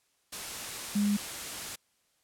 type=tone in noise; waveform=sine; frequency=205 Hz; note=G#3; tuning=22 cents flat; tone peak=-24 dBFS; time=0.95-1.17 s; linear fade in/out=10 ms; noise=white; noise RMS=-38 dBFS; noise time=0.32-1.76 s; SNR=+11 dB; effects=white hiss -72 dBFS RMS until 2.23 s + low-pass 11000 Hz 12 dB/octave